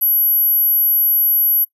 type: tone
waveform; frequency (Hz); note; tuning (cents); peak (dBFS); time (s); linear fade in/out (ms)
sine; 11740; F#9; -15; -9; 0.01-1.65; 20
effects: noise-tail reverb RT60 0.1 s tail -25 dB re dry + tanh soft clip ceiling -11 dBFS